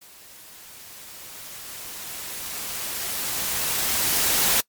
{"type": "noise with level ramp", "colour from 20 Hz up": "white", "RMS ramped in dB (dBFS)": [-48, -19], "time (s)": [0.01, 4.61], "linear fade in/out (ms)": 10, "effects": ["noise-tail reverb RT60 0.1 s tail -23 dB re dry", "MP3 96 kbps"]}